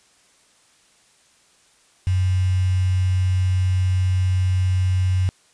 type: tone with quantisation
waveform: sine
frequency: 92.5 Hz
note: F#2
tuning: in tune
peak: -16 dBFS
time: 2.07-5.29 s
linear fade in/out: 0 ms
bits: 6
effects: white hiss -57 dBFS RMS until 5.53 s + resampled to 22050 Hz